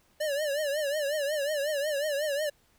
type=tone with vibrato; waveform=square; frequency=586 Hz; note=D5; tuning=4 cents flat; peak=-28 dBFS; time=0.2-2.5 s; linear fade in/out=10 ms; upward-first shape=triangle; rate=5.5 Hz; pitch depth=130 cents each way; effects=pink hiss -66 dBFS RMS until 2.78 s